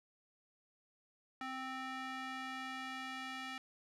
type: tone with band-pass filter sweep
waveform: square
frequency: 261.6 Hz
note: C4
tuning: in tune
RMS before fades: -44 dBFS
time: 1.41-3.58 s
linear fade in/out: 2 ms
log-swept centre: 1500 to 2300 Hz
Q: 1.1
effects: none